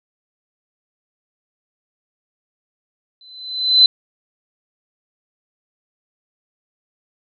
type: tone with exponential growth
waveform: sine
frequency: 4035 Hz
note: B7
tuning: 36 cents sharp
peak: -4 dBFS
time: 3.21-3.86 s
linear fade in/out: 2 ms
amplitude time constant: 140 ms
effects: none